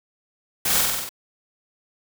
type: noise with echo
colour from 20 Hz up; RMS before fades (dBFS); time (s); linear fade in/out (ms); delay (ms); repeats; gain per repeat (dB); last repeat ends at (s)
white; -22; 0.65-0.81; 5; 47; 6; -2; 1.092
effects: none